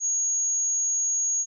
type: tone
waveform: sine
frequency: 6630 Hz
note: G#8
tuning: 4 cents flat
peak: -22 dBFS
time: 0-1.46 s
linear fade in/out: 50 ms
effects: none